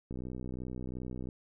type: click train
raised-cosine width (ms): 3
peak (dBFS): -28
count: 75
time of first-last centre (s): 0.11-1.288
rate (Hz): 62.8
effects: none